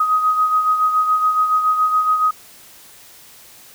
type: beating tone pair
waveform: sine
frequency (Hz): 1255 / 1262.1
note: D#6 / D#6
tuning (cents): +15 / +24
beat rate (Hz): 7.1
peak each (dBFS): -14 / -23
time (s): 0-2.31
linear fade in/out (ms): 5
effects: white hiss -44 dBFS RMS until 3.74 s